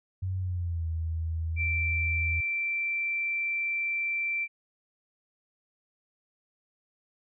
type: tone with pitch glide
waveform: sine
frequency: 93.4 to 81.31 Hz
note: F#2 to E2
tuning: +17 to -23 cents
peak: -28 dBFS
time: 0.22-2.41 s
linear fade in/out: 10 ms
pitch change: -240 cents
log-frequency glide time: 0.39-0.87 s
type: tone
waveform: sine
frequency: 2345 Hz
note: D7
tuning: 3 cents flat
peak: -27 dBFS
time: 1.56-4.48 s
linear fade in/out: 50 ms
effects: none